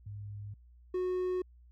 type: tone pair in turn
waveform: sine / triangle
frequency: 102.7 / 366 Hz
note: G#2 / F#4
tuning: -19 / -19 cents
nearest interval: octave + minor seventh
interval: 2200 cents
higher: second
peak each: -40 / -28 dBFS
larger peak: second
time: 0.06-0.54 / 0.94-1.42 s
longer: neither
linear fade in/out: 5 ms
effects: added 60 Hz sine -55 dBFS peak until 1.71 s